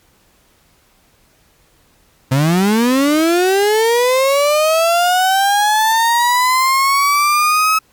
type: linear sweep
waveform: 35% pulse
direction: up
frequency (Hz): 127 to 1290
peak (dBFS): -9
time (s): 2.31-7.79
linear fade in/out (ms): 10
effects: pink hiss -54 dBFS RMS until 7.92 s + MP3 96 kbps